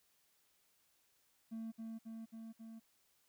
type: tone with echo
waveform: triangle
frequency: 224.5 Hz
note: A3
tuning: 35 cents sharp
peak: -39 dBFS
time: 1.51-1.72 s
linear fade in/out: 20 ms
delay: 270 ms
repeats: 4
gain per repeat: -2 dB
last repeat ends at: 2.8 s
effects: tanh soft clip ceiling -36 dBFS + white hiss -75 dBFS RMS until 3.28 s